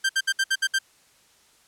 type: tone bursts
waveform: sawtooth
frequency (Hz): 1573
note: G6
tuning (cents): +6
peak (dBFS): -16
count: 7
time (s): 0.04-0.789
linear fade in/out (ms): 10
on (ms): 53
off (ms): 63
effects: white hiss -59 dBFS RMS until 1.67 s + low-pass 10000 Hz 12 dB/octave